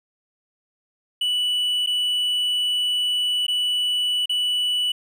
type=tone with dropouts; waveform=triangle; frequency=2960 Hz; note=F#7; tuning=in tune; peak=-18 dBFS; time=1.21-4.92 s; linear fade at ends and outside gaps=5 ms; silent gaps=1.863-1.871 / 3.467-3.481 / 4.258-4.294 s; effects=none